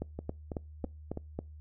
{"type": "two click trains", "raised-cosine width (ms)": 2, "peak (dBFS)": [-24, -21], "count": [4, 6], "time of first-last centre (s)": [[0.19, 1.174], [0.02, 1.39]], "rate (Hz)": [3.05, 3.65], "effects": ["noise-tail reverb RT60 0.3 s tail -25 dB re dry", "added 76 Hz sine -46 dBFS peak until 1.6 s"]}